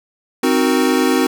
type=chord; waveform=square; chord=C half-diminished seventh; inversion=none; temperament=equal; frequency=261.6 / 311.1 / 370 / 466.2 Hz; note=C4 / Eb4 / Gb4 / Bb4; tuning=0 / 0 / 0 / 0 cents; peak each=-17 / -20 / -19 / -22 dBFS; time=0.43-1.27 s; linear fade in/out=5 ms; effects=none